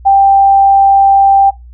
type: tone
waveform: sine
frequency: 787 Hz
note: G5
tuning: 7 cents sharp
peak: -3 dBFS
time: 0.05-1.51 s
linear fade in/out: 20 ms
effects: noise-tail reverb RT60 0.2 s tail -18 dB re dry + added 60 Hz sine -31 dBFS peak until 1.73 s